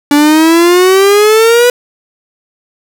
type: exponential sweep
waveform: 45% pulse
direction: up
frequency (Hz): 287.1 to 493.9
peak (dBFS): -4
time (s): 0.11-1.7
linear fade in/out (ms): 2
effects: none